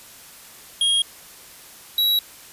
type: tone pair in turn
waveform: square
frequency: 3264 / 3882 Hz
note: G#7 / B7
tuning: -31 / -31 cents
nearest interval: minor third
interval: 300 cents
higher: second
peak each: -17 dBFS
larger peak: neither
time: 0.81-1.02 / 1.98-2.19 s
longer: neither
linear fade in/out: 2 ms
effects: white hiss -44 dBFS RMS until 2.52 s + resampled to 32000 Hz